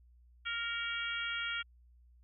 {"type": "harmonic tone with a mistuned harmonic", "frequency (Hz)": 466.2, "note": "A#4", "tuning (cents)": 0, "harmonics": [3, 4, 5, 6, 7], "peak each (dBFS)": [-38, -44, -41, -43, -41], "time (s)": [0.45, 1.63], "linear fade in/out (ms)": 20, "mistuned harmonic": 5, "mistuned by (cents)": -32, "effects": ["added 60 Hz sine -59 dBFS peak until 2.23 s"]}